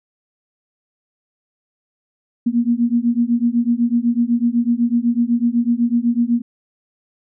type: beating tone pair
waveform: sine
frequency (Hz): 233.1 / 241.1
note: A#3 / B3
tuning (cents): 0 / -41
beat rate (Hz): 8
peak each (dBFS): -17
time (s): 2.46-6.42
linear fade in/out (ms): 10
effects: none